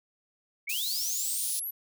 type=linear sweep; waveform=sine; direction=up; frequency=2126 to 12000 Hz; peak=-32 dBFS; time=0.67-1.71 s; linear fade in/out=10 ms
type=high-pass noise; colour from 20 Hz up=white; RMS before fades=-33 dBFS; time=0.69-1.6 s; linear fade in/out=10 ms; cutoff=3800 Hz; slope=24 dB/octave
effects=none